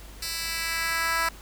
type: tone with high-pass filter sweep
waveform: 10% pulse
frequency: 329.9 Hz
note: E4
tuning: 1 cent sharp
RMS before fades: -28 dBFS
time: 0.22-1.29 s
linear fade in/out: 5 ms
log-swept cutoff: 4000 to 1100 Hz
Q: 1.2
effects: added 50 Hz sine -43 dBFS peak until 1.41 s + pink hiss -48 dBFS RMS until 1.41 s

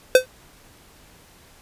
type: tone with exponential decay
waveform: square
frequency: 512 Hz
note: C5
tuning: 38 cents flat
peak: -6 dBFS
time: 0.15-0.26 s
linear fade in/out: 2 ms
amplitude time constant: 22 ms
effects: pink hiss -51 dBFS RMS until 1.61 s + resampled to 32000 Hz

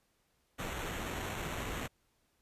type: noise with sample-and-hold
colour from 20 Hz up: pink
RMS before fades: -39 dBFS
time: 0.58-1.88 s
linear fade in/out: 20 ms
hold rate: 4900 Hz
effects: pink hiss -75 dBFS RMS until 2.41 s + resampled to 32000 Hz

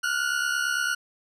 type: tone pair together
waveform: 40% pulse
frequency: 1411.1 / 1480 Hz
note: F6 / F#6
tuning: +17 / 0 cents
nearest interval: minor second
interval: 83 cents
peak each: -26 dBFS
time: 0.03-0.95 s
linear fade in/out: 10 ms
effects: low-pass 11000 Hz 12 dB/octave

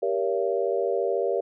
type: chord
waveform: sine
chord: G diminished seventh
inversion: none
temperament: just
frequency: 392 / 470.4 / 564.5 / 677.4 Hz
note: G4 / Bb4 / Db5 / Fb5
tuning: 0 / +16 / +31 / +47 cents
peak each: -27 / -27 / -28 / -31 dBFS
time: 0.02-1.41 s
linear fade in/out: 10 ms
effects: none

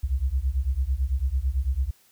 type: beating tone pair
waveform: sine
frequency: 61.6 / 70.6 Hz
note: B1 / C#2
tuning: -4 / +32 cents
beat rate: 9 Hz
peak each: -25 / -25 dBFS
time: 0.03-1.91 s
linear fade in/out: 10 ms
effects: white hiss -60 dBFS RMS until 2.11 s

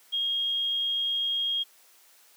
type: tone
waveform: sine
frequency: 3256 Hz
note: G#7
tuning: 35 cents flat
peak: -25 dBFS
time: 0.12-1.64 s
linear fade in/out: 20 ms
effects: white hiss -58 dBFS RMS until 2.36 s + high-pass 400 Hz 12 dB/octave

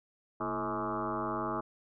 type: tone with frequency modulation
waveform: sine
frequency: 740 Hz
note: F#5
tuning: in tune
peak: -31 dBFS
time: 0.4-1.61 s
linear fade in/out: 10 ms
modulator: 101 Hz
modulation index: 5.5
effects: none

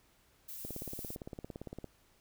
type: noise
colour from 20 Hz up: violet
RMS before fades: -45 dBFS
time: 0.48-1.16 s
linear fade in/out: 10 ms
type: click train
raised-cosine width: 2 ms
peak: -29 dBFS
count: 22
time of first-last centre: 0.65-1.843 s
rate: 17.6 Hz
effects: pink hiss -68 dBFS RMS until 2.2 s

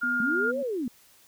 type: tone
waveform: sine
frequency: 1413 Hz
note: F6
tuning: 20 cents sharp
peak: -24 dBFS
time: 0.01-0.52 s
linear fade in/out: 20 ms
type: tone with tremolo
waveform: sine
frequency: 246.9 Hz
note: B3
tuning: in tune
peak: -32 dBFS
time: 0.03-0.63 s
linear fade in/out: 5 ms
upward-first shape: sine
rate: 2.8 Hz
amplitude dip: 35%
type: linear two-way sweep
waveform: sine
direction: up then down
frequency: 207.7 to 570 to 221.7 Hz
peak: -27 dBFS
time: 0.2-0.88 s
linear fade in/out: 2 ms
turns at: 0.6 s
effects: white hiss -58 dBFS RMS until 1.27 s

